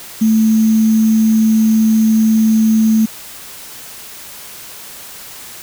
sine tone with sample-and-hold, 220 Hz, A3, in tune, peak -8 dBFS, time 0.21-3.06 s, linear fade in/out 10 ms, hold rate 6300 Hz, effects white hiss -33 dBFS RMS until 5.62 s

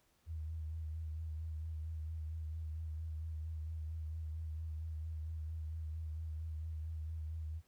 sine tone with vibrato, 79.2 Hz, D#2, 31 cents sharp, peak -39 dBFS, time 0.26-7.62 s, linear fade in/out 50 ms, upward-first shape sine, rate 4.4 Hz, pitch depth 39 cents each way, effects pink hiss -74 dBFS RMS until 7.67 s

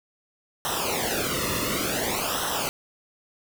pink noise with flanger, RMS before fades -27 dBFS, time 0.65-2.69 s, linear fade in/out 0 ms, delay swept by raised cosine 0.43 to 1.3 ms, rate 0.56 Hz, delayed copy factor -0.85, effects none

